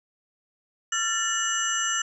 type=tone cluster; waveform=sine; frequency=1367 / 1766 / 2920 / 6030 / 7370 Hz; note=F6 / A6 / F#7 / F#8 / A#8; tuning=-37 / +6 / -24 / +32 / -21 cents; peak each=-30 dBFS; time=0.92-2.02 s; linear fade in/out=5 ms; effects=none